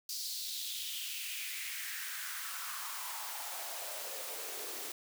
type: noise with high-pass filter sweep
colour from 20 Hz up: white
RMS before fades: -41 dBFS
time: 0.09-4.92 s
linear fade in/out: 2 ms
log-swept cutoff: 4900 to 350 Hz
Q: 3.5
effects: none